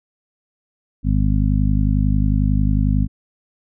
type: harmonic tone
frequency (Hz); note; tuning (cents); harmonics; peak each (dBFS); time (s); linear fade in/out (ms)
51.1; G#1; -27; 1 / 2 / 3 / 4 / 5; -17 / -20 / -22 / -23 / -24; 1.03-3.08; 50
effects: none